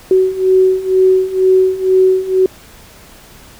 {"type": "beating tone pair", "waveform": "sine", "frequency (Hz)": [373.9, 376], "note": ["F#4", "F#4"], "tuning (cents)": [18, 28], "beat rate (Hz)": 2.1, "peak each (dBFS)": [-13, -10], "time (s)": [0.11, 2.46], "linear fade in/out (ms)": 2, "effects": ["pink hiss -40 dBFS RMS until 3.59 s"]}